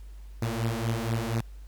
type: beating tone pair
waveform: sawtooth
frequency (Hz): 112.3 / 116.5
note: A2 / A#2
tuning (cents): +36 / -1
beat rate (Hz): 4.2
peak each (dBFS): -26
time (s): 0.42-1.41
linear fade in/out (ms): 5
effects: added 50 Hz sine -41 dBFS peak until 1.67 s + pink hiss -62 dBFS RMS until 1.67 s